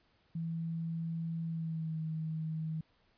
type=tone with pitch glide; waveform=sine; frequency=164.81 to 158.65 Hz; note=E3 to D#3; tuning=0 to +34 cents; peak=-34 dBFS; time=0.35-2.81 s; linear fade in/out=5 ms; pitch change=-66 cents; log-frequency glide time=1.45-1.99 s; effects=pink hiss -71 dBFS RMS until 3.17 s + resampled to 11025 Hz

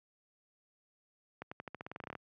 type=accelerating click train; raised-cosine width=0.5 ms; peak=-27 dBFS; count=15; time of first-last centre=1.42-2.153 s; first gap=95 ms; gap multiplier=0.9; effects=high-pass 100 Hz 12 dB/octave

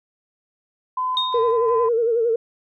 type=tone with tremolo; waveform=sine; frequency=1017 Hz; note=C6; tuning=50 cents flat; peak=-20 dBFS; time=0.97-1.89 s; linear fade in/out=5 ms; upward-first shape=square; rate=2.8 Hz; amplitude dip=25%
type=tone with exponential decay; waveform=sine; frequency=3705 Hz; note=A#7; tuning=11 cents flat; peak=-16 dBFS; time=1.17-1.57 s; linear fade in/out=1 ms; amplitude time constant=85 ms
type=tone with vibrato; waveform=sine; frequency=462.6 Hz; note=A#4; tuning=13 cents flat; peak=-16 dBFS; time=1.34-2.36 s; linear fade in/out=5 ms; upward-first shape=sine; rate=11 Hz; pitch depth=72 cents each way
effects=tanh soft clip ceiling -7 dBFS

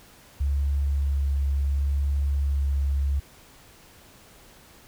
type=tone with vibrato; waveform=sine; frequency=69.9 Hz; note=C#2; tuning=15 cents sharp; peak=-21 dBFS; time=0.4-3.2 s; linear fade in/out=10 ms; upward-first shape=sine; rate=0.71 Hz; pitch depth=12 cents each way; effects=pink hiss -52 dBFS RMS until 4.87 s

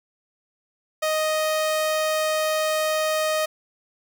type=tone; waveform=sawtooth; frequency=623 Hz; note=D#5; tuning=2 cents sharp; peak=-17 dBFS; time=1.02-3.46 s; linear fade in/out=10 ms; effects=none

